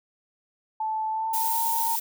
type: tone with pitch glide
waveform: sine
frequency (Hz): 874 to 917.5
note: A5 to A#5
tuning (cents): -12 to -28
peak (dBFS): -25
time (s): 0.8-1.96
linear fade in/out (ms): 5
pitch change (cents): +84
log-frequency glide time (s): 1.1-1.58
type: noise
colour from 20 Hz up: violet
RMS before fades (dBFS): -28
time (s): 1.33-2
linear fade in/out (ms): 10
effects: none